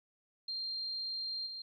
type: tone with level steps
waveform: sine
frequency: 4186 Hz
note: C8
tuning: in tune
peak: -36 / -41 dBFS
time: 0.48-1.62 s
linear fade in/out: 5 ms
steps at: 1.46 s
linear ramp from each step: 10 ms
effects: 13-bit